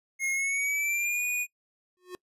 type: tone with pitch glide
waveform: square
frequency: 2155 to 2461 Hz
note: C#7 to D#7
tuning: -49 to -20 cents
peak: -27 dBFS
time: 0.19-1.47 s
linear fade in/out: 50 ms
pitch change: +229 cents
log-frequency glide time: 0.33-1.24 s
type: tone with exponential growth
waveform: square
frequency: 363 Hz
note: F#4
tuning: 33 cents flat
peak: -35 dBFS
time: 1.97-2.15 s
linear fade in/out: 0 ms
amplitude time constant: 37 ms
effects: noise-tail reverb RT60 0.1 s tail -23 dB re dry + resampled to 32000 Hz